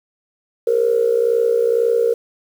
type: tone with amplitude modulation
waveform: sine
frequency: 466.2 Hz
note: A#4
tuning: in tune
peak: -9 dBFS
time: 0.67-2.14 s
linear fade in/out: 5 ms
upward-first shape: sine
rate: 62 Hz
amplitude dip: 80%
effects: tanh soft clip ceiling -5 dBFS + 7-bit